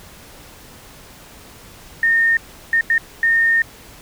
sine tone bursts at uneven times, 1830 Hz, A#6, 32 cents flat, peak -12 dBFS, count 4, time 2.03-2.37 / 2.73-2.81 / 2.9-2.98 / 3.23-3.62 s, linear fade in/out 2 ms, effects pink hiss -42 dBFS RMS until 4.01 s

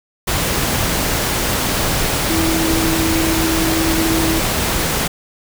sine tone in noise, 324.8 Hz, E4, 26 cents flat, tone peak -17 dBFS, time 2.29-4.4 s, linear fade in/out 10 ms, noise pink, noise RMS -18 dBFS, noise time 0.27-5.08 s, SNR -2 dB, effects none

